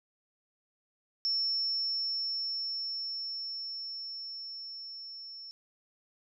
sine tone with level ramp, 5400 Hz, E8, 41 cents sharp, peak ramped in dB -27 to -43 dBFS, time 1.25-5.51 s, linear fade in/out 0 ms, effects none

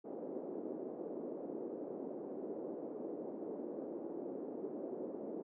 white band-pass noise, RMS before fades -44 dBFS, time 0.04-5.43 s, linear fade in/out 20 ms, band 260 to 470 Hz, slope 24 dB/octave, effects none

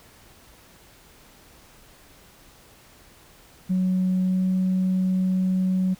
sine tone with pitch glide, 185 to 186.07 Hz, F#3 to F#3, 0 to +10 cents, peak -18 dBFS, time 3.69-5.95 s, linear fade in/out 20 ms, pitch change +10 cents, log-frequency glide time 4.22-4.45 s, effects tanh soft clip ceiling -16 dBFS + pink hiss -52 dBFS RMS until 5.99 s

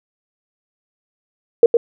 sine tone with echo, 467.8 Hz, A#4, 6 cents sharp, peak -3 dBFS, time 1.63-1.66 s, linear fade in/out 2 ms, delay 110 ms, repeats 1, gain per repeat -6 dB, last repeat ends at 1.77 s, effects none

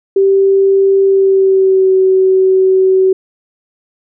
sine tone with pitch glide, 390 to 378 Hz, G4 to F#4, -9 to +37 cents, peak -6 dBFS, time 0.16-3.13 s, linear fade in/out 5 ms, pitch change -54 cents, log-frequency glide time 1.04-1.93 s, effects none

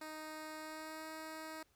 10% pulse tone with pitch glide, 311.1 to 315.8 Hz, D#4 to D#4, 0 to +26 cents, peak -37 dBFS, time 0.01-1.63 s, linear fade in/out 5 ms, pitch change +26 cents, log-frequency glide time 0.58-1.07 s, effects pink hiss -74 dBFS RMS until 1.75 s

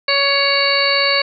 harmonic tone, 559 Hz, C#5, 14 cents sharp, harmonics 1 / 2 / 3 / 4 / 5 / 7 / 8, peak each -20 / -22 / -23 / -19 / -23 / -23 / -18 dBFS, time 0.08-1.22 s, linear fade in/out 5 ms, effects none

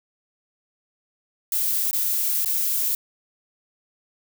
violet noise with dropouts, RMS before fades -23 dBFS, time 1.52-2.95 s, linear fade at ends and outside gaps 2 ms, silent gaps 1.911-1.93 / 2.447-2.458 s, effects none

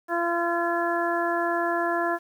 harmonic tone, 341.8 Hz, F4, 37 cents flat, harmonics 1 / 2 / 3 / 4 / 5, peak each -28 / -27 / -30 / -32 / -30 dBFS, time 0.08-2.19 s, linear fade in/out 50 ms, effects 9-bit

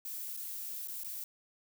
violet noise with dropouts, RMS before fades -41 dBFS, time 0.05-1.24 s, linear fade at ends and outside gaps 2 ms, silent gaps 0.367-0.372 / 0.875-0.882 / 1.036-1.044 s, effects none

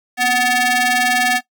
sawtooth ring-modulated tone, 500 Hz, B4, 21 cents sharp, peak -6 dBFS, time 0.17-1.41 s, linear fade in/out 50 ms, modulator 1240 Hz, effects noise-tail reverb RT60 0.1 s tail -18 dB re dry + high-pass 300 Hz 12 dB/octave

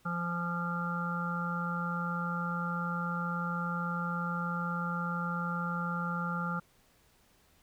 harmonic tone with a mistuned harmonic, 172.7 Hz, F3, 19 cents flat, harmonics 1 / 3 / 5 / 7 / 8, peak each -34 / -45 / -43 / -39 / -36 dBFS, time 0.05-6.6 s, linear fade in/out 10 ms, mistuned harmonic 5, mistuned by -23 cents, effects pink hiss -66 dBFS RMS until 7.62 s

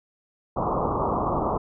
white low-pass noise, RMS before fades -25 dBFS, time 0.56-1.58 s, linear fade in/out 10 ms, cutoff 1200 Hz, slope 96 dB/octave, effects none

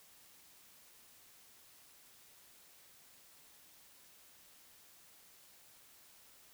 silence, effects white hiss -62 dBFS RMS until 6.53 s

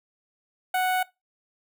sawtooth tone with notch filter, 740 Hz, F#5, in tune, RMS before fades -24 dBFS, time 0.74-1.03 s, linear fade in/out 5 ms, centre 5500 Hz, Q 0.7, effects noise-tail reverb RT60 0.2 s tail -20 dB re dry

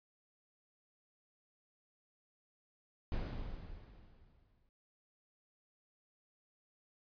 brown noise with exponential decay, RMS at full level -35 dBFS, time 3.12-4.69 s, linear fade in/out 1 ms, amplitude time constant 340 ms, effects resampled to 11025 Hz

